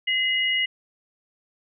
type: tone pair together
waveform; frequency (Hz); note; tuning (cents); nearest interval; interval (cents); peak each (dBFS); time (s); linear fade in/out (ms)
sine; 2043 / 2889; C7 / F#7; -42 / -42; tritone; 600; -23; 0.07-0.66; 10
effects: none